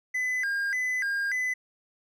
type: tone with vibrato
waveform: triangle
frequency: 1800 Hz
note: A6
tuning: 39 cents sharp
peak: -24 dBFS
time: 0.14-1.54 s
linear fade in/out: 10 ms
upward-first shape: square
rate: 1.7 Hz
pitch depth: 190 cents each way
effects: none